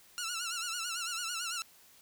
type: tone with vibrato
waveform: 10% pulse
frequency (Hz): 1385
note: F6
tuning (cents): -15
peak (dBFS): -26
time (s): 0.18-1.62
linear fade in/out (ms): 0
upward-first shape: sine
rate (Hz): 9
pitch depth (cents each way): 93
effects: white hiss -60 dBFS RMS until 2.01 s